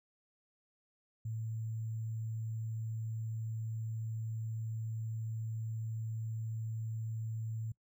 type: tone with sample-and-hold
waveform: sine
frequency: 111.6 Hz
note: A2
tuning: 25 cents sharp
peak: -36 dBFS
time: 1.25-7.72 s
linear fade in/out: 5 ms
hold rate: 7350 Hz
effects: noise-tail reverb RT60 0.1 s tail -24 dB re dry